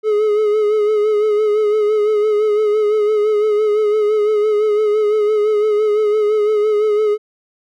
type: tone with vibrato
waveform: triangle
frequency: 423.9 Hz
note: G#4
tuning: 35 cents sharp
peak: -10 dBFS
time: 0.03-7.18 s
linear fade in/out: 50 ms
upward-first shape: sine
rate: 5.9 Hz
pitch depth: 41 cents each way
effects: none